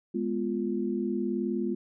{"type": "chord", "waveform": "sine", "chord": "F diminished", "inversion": "first", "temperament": "equal", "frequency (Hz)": [207.7, 246.9, 349.2], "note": ["Ab3", "Cb4", "F4"], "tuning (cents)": [0, 0, 0], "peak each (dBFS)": [-31, -32, -31], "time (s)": [0.14, 1.75], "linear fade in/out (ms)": 10, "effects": []}